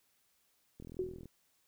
click train, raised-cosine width 3 ms, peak -36 dBFS, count 20, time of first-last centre 0.8-1.257 s, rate 41.6 Hz
sine tone with exponential decay, 370 Hz, F#4, in tune, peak -29 dBFS, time 0.99-1.27 s, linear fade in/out 2 ms, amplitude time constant 59 ms
effects white hiss -74 dBFS RMS until 1.67 s

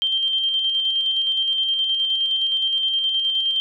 sine tone with tremolo, 3152 Hz, G7, 9 cents sharp, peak -17 dBFS, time 0.02-3.6 s, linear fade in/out 0 ms, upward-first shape square, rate 9.6 Hz, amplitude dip 30%, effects none

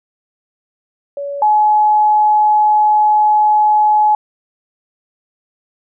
sine tone pair in turn, 566 / 848 Hz, C#5 / G#5, +36 / +36 cents, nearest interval perfect fifth, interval 700 cents, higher second, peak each -20 / -8 dBFS, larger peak second, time 1.17-1.42 / 1.42-4.15 s, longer second, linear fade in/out 2 ms, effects none

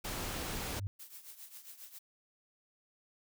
pink noise, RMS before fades -39 dBFS, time 0.04-0.8 s, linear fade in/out 10 ms
sine tone with exponential growth, 98.9 Hz, G2, 16 cents sharp, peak -32 dBFS, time 0.46-0.87 s, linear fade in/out 0 ms, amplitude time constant 87 ms
blue noise with tremolo, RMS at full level -48 dBFS, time 0.99-1.99 s, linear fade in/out 10 ms, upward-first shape triangle, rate 7.4 Hz, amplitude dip 80%
effects none

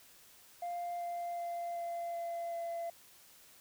sine tone with pitch steps, 698.5 / 694.5 / 690.5 / 686.5 / 682.5 / 678.6 Hz, F5 / F5 / F5 / F5 / F5 / F5, 0 / -10 / -20 / -30 / -40 / -50 cents, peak -34 dBFS, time 0.62-2.9 s, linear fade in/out 5 ms, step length 380 ms, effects tanh soft clip ceiling -35 dBFS + white hiss -60 dBFS RMS until 3.6 s

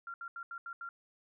sine tone bursts at uneven times, 1382 Hz, F6, 19 cents flat, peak -40 dBFS, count 6, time 0.07-0.14 / 0.21-0.28 / 0.36-0.43 / 0.51-0.58 / 0.66-0.73 / 0.81-0.89 s, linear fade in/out 2 ms, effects none

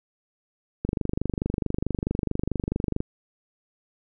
click train, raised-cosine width 3 ms, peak -12 dBFS, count 54, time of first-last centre 0.85-3.004 s, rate 24.6 Hz, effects none

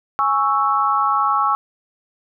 sine chord, C# minor, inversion second, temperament equal, 830.6 / 1108.7 / 1318.5 Hz, G#5 / C#6 / E6, 0 / 0 / 0 cents, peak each -21 / -18 / -19 dBFS, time 0.19-1.55 s, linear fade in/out 0 ms, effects none

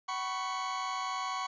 40% pulse chord, F# suspended fourth, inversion none, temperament equal with one note detuned, 753.8 / 987.8 / 1108.7 Hz, F#5 / B5 / C#6, +32 / 0 / 0 cents, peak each -39 / -39 / -34 dBFS, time 0.08-1.47 s, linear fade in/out 10 ms, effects resampled to 16000 Hz + 11-bit

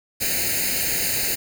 white noise with comb filter, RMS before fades -23 dBFS, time 0.2-1.36 s, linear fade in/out 20 ms, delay 0.44 ms, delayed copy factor +1, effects none

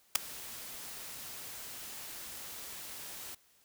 white noise with ADSR envelope, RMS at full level -21 dBFS, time 0.15-3.35 s, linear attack 7 ms, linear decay 4 ms, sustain -24 dB, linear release 7 ms, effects white hiss -67 dBFS RMS until 3.64 s

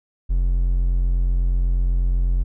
triangle tone, 44.08 Hz, F1, 17 cents sharp, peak -14 dBFS, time 0.29-2.44 s, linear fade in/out 20 ms, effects none

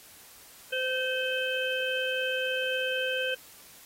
harmonic tone, 516 Hz, C5, 24 cents flat, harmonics 1 / 3 / 5 / 6, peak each -31 / -32 / -34 / -34 dBFS, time 0.72-3.35 s, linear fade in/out 10 ms, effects white hiss -52 dBFS RMS until 3.85 s + AAC 48 kbps

